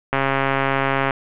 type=click train; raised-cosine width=0.5 ms; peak=-4 dBFS; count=134; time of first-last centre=0.13-1.108 s; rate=136 Hz; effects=resampled to 8000 Hz + 7-bit